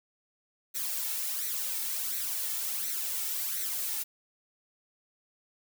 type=noise with flanger; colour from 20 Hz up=blue; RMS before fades=-33 dBFS; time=0.74-4.04 s; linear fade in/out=20 ms; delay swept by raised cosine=0.49 to 2.29 ms; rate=1.4 Hz; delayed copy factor=+0.65; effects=none